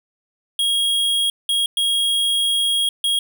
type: tone bursts at uneven times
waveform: square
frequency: 3281 Hz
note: G#7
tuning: 22 cents flat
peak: -17 dBFS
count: 4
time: 0.59-1.3 / 1.49-1.66 / 1.77-2.89 / 3.04-3.19 s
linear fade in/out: 2 ms
effects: none